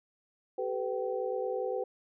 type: tone cluster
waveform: sine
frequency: 383.7 / 433.5 / 501 / 773 Hz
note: G4 / A4 / B4 / G5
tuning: -37 / -26 / +25 / -24 cents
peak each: -36 / -38 / -33 / -40 dBFS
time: 0.58-1.84 s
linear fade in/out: 5 ms
effects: none